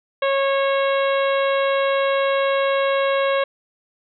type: harmonic tone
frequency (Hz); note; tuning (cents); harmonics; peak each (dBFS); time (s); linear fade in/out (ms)
548; C#5; -20; 1 / 2 / 3 / 4 / 5 / 6 / 7; -18 / -24 / -28 / -30 / -32 / -34 / -35; 0.22-3.44; 5
effects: none